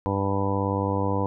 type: harmonic tone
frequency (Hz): 98.6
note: G2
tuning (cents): +11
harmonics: 1 / 2 / 3 / 4 / 5 / 6 / 7 / 8 / 9 / 10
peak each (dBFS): -27 / -31 / -30 / -36 / -29 / -37 / -40 / -37 / -33 / -31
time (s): 0.06-1.26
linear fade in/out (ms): 0
effects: none